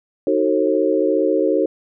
sine chord, D# diminished seventh, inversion none, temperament just, 311.1 / 373.4 / 448 / 537.6 Hz, D#4 / F#4 / A4 / C5, 0 / +16 / +31 / +47 cents, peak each -20 dBFS, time 0.27-1.66 s, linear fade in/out 2 ms, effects none

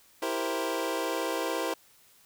25% pulse chord, C dominant seventh, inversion first, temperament equal, 329.6 / 392 / 466.2 / 523.3 Hz, E4 / G4 / Bb4 / C5, 0 / 0 / 0 / 0 cents, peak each -30 / -33 / -31 / -30 dBFS, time 0.22-1.74 s, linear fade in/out 5 ms, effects white hiss -60 dBFS RMS until 2.25 s

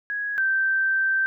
sine tone pair in turn, 1661.2 / 1559.8 Hz, G#6 / G6, 0 / -9 cents, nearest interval minor second, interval 109 cents, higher first, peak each -25 / -19 dBFS, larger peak second, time 0.1-0.38 / 0.38-1.26 s, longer second, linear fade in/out 0 ms, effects none

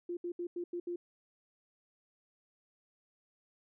sine tone bursts at uneven times, 349.2 Hz, F4, in tune, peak -35 dBFS, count 6, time 0.09-0.17 / 0.24-0.32 / 0.39-0.47 / 0.56-0.64 / 0.73-0.8 / 0.87-0.96 s, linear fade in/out 5 ms, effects none

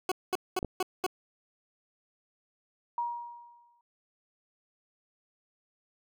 20% pulse tone bursts, 370 Hz, F#4, in tune, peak -22 dBFS, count 5, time 0.09-1.065 s, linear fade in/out 2 ms, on 27 ms, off 210 ms
clicks, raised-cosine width 2 ms, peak -20 dBFS, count 2, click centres 0.629 / 0.647 s
sine tone with exponential decay, 950 Hz, A#5, 33 cents sharp, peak -27 dBFS, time 2.98-3.81 s, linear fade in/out 2 ms, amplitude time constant 180 ms
effects none

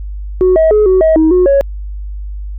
sine tone with pitch steps, 369.3 / 640 / 423.8 / 374.6 / 638 / 316.6 / 363.4 / 555 Hz, F#4 / D#5 / G#4 / F#4 / D#5 / D#4 / F#4 / C#5, -3 / +49 / +35 / +21 / +43 / +30 / -31 / +2 cents, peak -4 dBFS, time 0.41-1.61 s, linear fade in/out 0 ms, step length 150 ms, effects tanh soft clip ceiling -3 dBFS + added 50 Hz sine -20 dBFS peak until 2.58 s

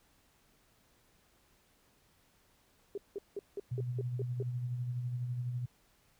sine tone bursts, 401.7 Hz, G4, 42 cents sharp, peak -35 dBFS, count 8, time 2.95-4.426 s, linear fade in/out 2 ms, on 27 ms, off 180 ms
sine tone with tremolo, 123.1 Hz, B2, 5 cents flat, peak -32 dBFS, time 3.71-5.66 s, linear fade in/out 10 ms, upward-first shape sine, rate 12 Hz, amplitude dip 40%
effects pink hiss -69 dBFS RMS until 6.19 s

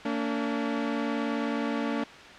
sawtooth tone pair together, 227.4 / 286.5 Hz, A#3 / D4, -43 / -43 cents, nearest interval major third, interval 400 cents, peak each -26 dBFS, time 0.05-2.04 s, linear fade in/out 5 ms, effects white hiss -45 dBFS RMS until 2.38 s + low-pass 3000 Hz 12 dB/octave

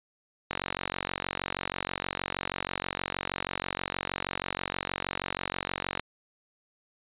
click train, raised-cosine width 0.3 ms, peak -13 dBFS, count 255, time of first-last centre 0.51-5.996 s, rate 46.3 Hz, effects resampled to 8000 Hz

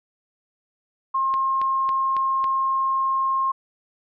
sine tone, 1068 Hz, C6, 35 cents sharp, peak -19 dBFS, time 1.14-3.52 s, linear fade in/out 10 ms
click train, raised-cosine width 0.3 ms, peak -19 dBFS, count 5, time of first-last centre 1.34-2.442 s, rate 3.63 Hz
effects none

